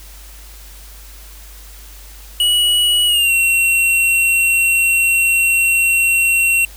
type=tone with pitch glide; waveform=square; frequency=2924 to 2728 Hz; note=F#7 to F7; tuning=-21 to -41 cents; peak=-12 dBFS; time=2.4-6.65 s; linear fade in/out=2 ms; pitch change=-120 cents; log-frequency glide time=3.06-3.32 s; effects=added 50 Hz sine -36 dBFS peak until 6.76 s + white hiss -41 dBFS RMS until 6.76 s